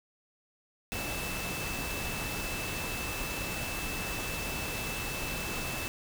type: tone in noise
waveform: sine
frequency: 2637 Hz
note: E7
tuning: in tune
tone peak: -39 dBFS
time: 0.92-5.88 s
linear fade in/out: 0 ms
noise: pink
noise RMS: -36 dBFS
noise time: 0.92-5.88 s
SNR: -6 dB
effects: none